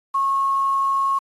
sine tone with quantisation, 1092 Hz, C#6, 26 cents flat, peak -17 dBFS, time 0.14-1.19 s, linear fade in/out 10 ms, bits 7, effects AAC 32 kbps

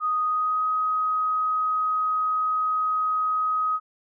sine tone with pitch glide, 1244 to 1259.9 Hz, D#6 to D#6, -1 to +21 cents, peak -21 dBFS, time 0-3.8 s, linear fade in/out 50 ms, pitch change +22 cents, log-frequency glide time 0.25-0.66 s, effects none

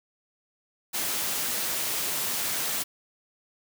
white high-pass noise, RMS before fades -29 dBFS, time 0.93-2.84 s, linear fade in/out 20 ms, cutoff 110 Hz, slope 12 dB/octave, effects none

